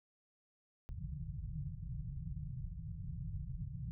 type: low-pass noise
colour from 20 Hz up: white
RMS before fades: -43 dBFS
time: 0.89-3.91 s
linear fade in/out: 0 ms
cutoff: 170 Hz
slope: 96 dB/octave
effects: none